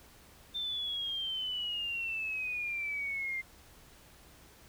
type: exponential sweep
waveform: sine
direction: down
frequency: 3591 to 2093 Hz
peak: -33 dBFS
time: 0.54-3.42 s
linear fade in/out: 20 ms
effects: added 65 Hz sine -63 dBFS peak until 4.68 s + pink hiss -58 dBFS RMS until 4.68 s